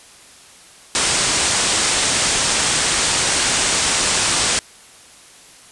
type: low-pass noise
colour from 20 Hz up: white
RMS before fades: -18 dBFS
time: 0.95-4.59 s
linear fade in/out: 0 ms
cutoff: 9400 Hz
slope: 96 dB/octave
effects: white hiss -44 dBFS RMS until 5.71 s + resampled to 24000 Hz